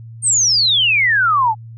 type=exponential sweep; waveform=sine; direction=down; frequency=8910 to 830.6 Hz; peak=-11 dBFS; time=0.22-1.55 s; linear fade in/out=50 ms; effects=added 114 Hz sine -32 dBFS peak until 1.77 s